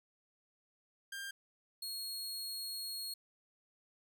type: tone pair in turn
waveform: sawtooth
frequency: 1596 / 4302 Hz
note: G6 / C8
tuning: +31 / +47 cents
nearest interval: octave + perfect fourth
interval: 1716 cents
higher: second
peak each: -38 / -37 dBFS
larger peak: second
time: 1.12-1.31 / 1.82-3.14 s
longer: second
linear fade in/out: 5 ms
effects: none